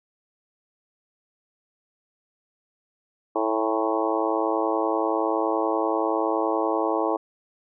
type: harmonic tone with a mistuned harmonic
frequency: 110 Hz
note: A2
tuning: in tune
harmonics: 3 / 4 / 5 / 6 / 7 / 8 / 9 / 10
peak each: -27 / -28 / -29 / -30 / -30 / -31 / -32 / -32 dBFS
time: 3.35-7.17 s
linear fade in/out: 10 ms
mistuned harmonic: 7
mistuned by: +42 cents
effects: none